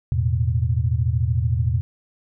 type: chord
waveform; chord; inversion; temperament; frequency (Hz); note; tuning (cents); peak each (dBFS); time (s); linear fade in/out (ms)
sine; E suspended fourth; none; equal; 82.41 / 110 / 123.47; E2 / A2 / B2; 0 / 0 / 0; -22; 0.12-1.81; 0
effects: none